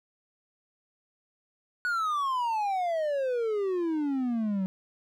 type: exponential sweep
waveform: triangle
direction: down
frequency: 1479 to 185 Hz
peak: -24 dBFS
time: 1.85-4.66 s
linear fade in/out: 0 ms
effects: none